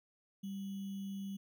sine tone with sample-and-hold, 196.3 Hz, G3, 3 cents sharp, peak -39 dBFS, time 0.43-1.37 s, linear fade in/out 10 ms, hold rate 3150 Hz, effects none

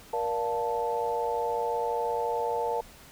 sine chord, Bb major seventh, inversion none, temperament equal with one note detuned, 472.7 / 587.3 / 698.5 / 880 Hz, Bb4 / D5 / F5 / A5, +24 / 0 / 0 / 0 cents, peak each -30 / -36 / -35 / -30 dBFS, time 0.13-2.81 s, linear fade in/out 5 ms, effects pink hiss -51 dBFS RMS until 3.11 s

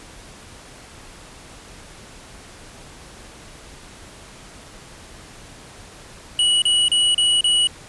square tone bursts, 2930 Hz, F#7, 18 cents flat, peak -15 dBFS, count 5, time 6.39-7.672 s, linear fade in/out 2 ms, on 230 ms, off 33 ms, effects pink hiss -42 dBFS RMS until 7.88 s + resampled to 24000 Hz

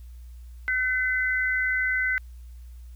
sine tone pair together, 1522.2 / 2030 Hz, F#6 / B6, +49 / +47 cents, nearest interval perfect fourth, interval 498 cents, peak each -25 dBFS, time 0.68-2.18 s, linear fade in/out 0 ms, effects added 60 Hz sine -40 dBFS peak until 2.95 s + white hiss -64 dBFS RMS until 2.95 s

